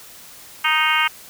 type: harmonic tone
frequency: 311.1 Hz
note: D#4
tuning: in tune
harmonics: 3 / 4 / 5 / 6 / 7 / 8 / 9 / 10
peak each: -24 / -22 / -23 / -27 / -21 / -26 / -23 / -27 dBFS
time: 0.64-1.08 s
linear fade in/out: 10 ms
effects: white hiss -42 dBFS RMS until 1.29 s